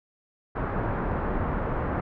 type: low-pass noise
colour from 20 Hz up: pink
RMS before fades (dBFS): -28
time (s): 0.55-2.01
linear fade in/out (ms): 10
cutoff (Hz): 1500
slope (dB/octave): 24
effects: none